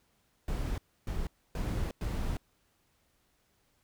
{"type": "noise bursts at uneven times", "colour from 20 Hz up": "brown", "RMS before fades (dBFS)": -33, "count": 4, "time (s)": [[0.48, 0.78], [1.07, 1.27], [1.55, 1.91], [2.01, 2.37]], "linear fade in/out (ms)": 2, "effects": ["pink hiss -72 dBFS RMS until 3.83 s"]}